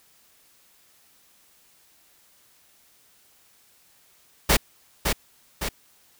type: noise with echo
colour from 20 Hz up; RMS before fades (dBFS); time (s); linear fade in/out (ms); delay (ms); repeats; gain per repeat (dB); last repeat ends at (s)
pink; -17; 4.49-4.57; 10; 560; 2; -5; 5.69
effects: white hiss -59 dBFS RMS until 6.19 s